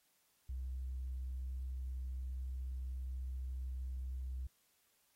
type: tone with tanh clipping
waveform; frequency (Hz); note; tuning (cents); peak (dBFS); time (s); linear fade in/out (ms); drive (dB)
triangle; 64.2; C2; -32; -39; 0.49-4.47; 5; 5
effects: white hiss -75 dBFS RMS until 5.15 s + AAC 48 kbps